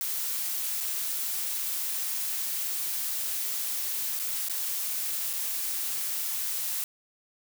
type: noise with dropouts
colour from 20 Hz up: blue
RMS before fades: -31 dBFS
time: 0.01-6.84 s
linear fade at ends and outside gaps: 0 ms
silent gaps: 0.803-0.807 / 4.191-4.197 / 4.485-4.497 / 5.331-5.335 s
effects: none